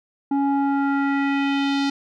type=tone with low-pass filter sweep; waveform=square; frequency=278.2 Hz; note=C#4; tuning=6 cents sharp; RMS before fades=-21 dBFS; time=0.31-1.9 s; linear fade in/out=5 ms; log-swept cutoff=680 to 4600 Hz; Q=2.1; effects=none